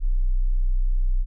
sine tone, 31.23 Hz, B0, 20 cents sharp, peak -17 dBFS, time 0-1.26 s, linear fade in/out 50 ms, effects none

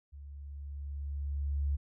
sine tone with level ramp, 71 Hz, C#2, 42 cents sharp, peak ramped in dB -45 to -27 dBFS, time 0.12-1.77 s, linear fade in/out 20 ms, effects none

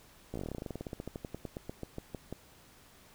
slowing click train, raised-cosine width 2 ms, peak -25 dBFS, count 30, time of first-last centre 0.34-2.326 s, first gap 16 ms, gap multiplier 1.09, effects pink hiss -59 dBFS RMS until 3.14 s

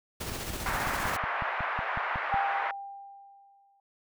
pink noise with tremolo, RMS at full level -35 dBFS, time 0.2-1.17 s, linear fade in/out 10 ms, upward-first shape square, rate 15 Hz, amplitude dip 30%
click train, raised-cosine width 5 ms, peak -25 dBFS, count 12, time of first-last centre 0.32-2.342 s, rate 5.44 Hz
pink band-pass noise, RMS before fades -32 dBFS, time 0.66-2.71 s, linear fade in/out 2 ms, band 740 to 2000 Hz, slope 24 dB/octave
sine tone with exponential decay, 795 Hz, G5, 24 cents sharp, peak -24 dBFS, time 2.32-3.8 s, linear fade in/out 2 ms, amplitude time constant 320 ms
effects none

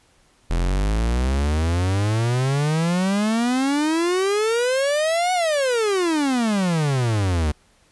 45% pulse exponential two-way sweep, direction up then down, 41 to 743 to 72.6 Hz, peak -18 dBFS, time 0.5-7.52 s, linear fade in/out 10 ms, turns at 5.33 s, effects pink hiss -58 dBFS RMS until 7.91 s + resampled to 24000 Hz

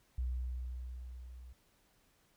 sine tone with level ramp, 62.2 Hz, B1, 13 cents sharp, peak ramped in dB -32 to -49 dBFS, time 0.18-1.53 s, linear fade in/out 5 ms, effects pink hiss -71 dBFS RMS until 2.36 s

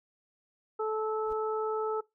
harmonic tone, 435.2 Hz, A4, 19 cents flat, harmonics 1 / 2 / 3, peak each -30 / -37 / -36 dBFS, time 0.79-2.01 s, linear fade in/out 10 ms
brown noise with exponential growth, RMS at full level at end -44 dBFS, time 1.21-1.33 s, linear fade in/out 5 ms, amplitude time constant 25 ms
effects noise-tail reverb RT60 0.2 s tail -22 dB re dry

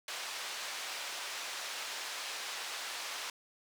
white band-pass noise, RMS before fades -41 dBFS, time 0.08-3.3 s, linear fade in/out 2 ms, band 630 to 5000 Hz, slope 12 dB/octave, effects none

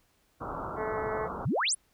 white low-pass noise, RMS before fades -37 dBFS, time 0.4-1.46 s, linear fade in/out 20 ms, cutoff 1400 Hz, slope 96 dB/octave
harmonic tone, 216.8 Hz, A3, 25 cents flat, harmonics 2 / 3 / 4 / 5 / 6 / 7 / 8 / 9 / 10, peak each -33 / -38 / -39 / -41 / -44 / -44 / -47 / -47 / -51 dBFS, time 0.76-1.29 s, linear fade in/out 50 ms
sine exponential sweep, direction up, 95.2 to 11175 Hz, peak -25 dBFS, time 1.45-1.75 s, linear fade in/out 10 ms
effects pink hiss -69 dBFS RMS until 1.93 s

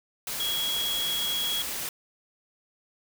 sine tone in noise, 3322 Hz, G#7, in tune, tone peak -27 dBFS, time 0.4-1.62 s, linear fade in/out 2 ms, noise white, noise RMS -33 dBFS, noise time 0.27-1.89 s, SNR +3 dB, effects none

